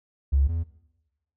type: tone pair in turn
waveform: triangle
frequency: 68.9 / 82.94 Hz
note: C#2 / E2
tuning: -10 / +11 cents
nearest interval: minor third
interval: 321 cents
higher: second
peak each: -13 / -22 dBFS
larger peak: first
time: 0.32-0.48 / 0.48-0.64 s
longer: neither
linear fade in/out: 20 ms
effects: noise-tail reverb RT60 0.9 s tail -21 dB re dry + tanh soft clip ceiling -15 dBFS